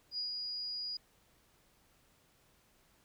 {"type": "tone with ADSR envelope", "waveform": "sine", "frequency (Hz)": 4892, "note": "D#8", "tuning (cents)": -30, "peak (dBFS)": -34, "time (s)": [0.11, 0.97], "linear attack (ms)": 70, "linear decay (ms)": 130, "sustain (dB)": -3, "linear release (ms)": 4, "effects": ["pink hiss -69 dBFS RMS until 3.04 s"]}